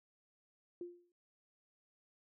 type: tone with exponential decay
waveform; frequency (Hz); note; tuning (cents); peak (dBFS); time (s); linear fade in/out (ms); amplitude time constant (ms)
sine; 350.2; F4; +5; -39; 0.81-1.12; 2; 66
effects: none